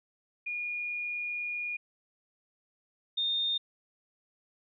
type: tone pair in turn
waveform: sine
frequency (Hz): 2436 / 3650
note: D#7 / A#7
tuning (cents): -37 / -37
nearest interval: perfect fifth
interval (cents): 700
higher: second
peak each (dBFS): -32 / -27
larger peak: second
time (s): 0.46-1.77 / 3.17-3.58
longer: first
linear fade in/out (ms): 10
effects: none